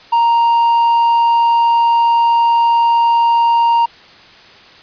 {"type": "tone", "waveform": "triangle", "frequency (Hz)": 932.3, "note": "A#5", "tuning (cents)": 0, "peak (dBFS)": -7, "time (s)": [0.12, 3.86], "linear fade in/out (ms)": 10, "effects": ["white hiss -41 dBFS RMS until 4.82 s", "resampled to 11025 Hz"]}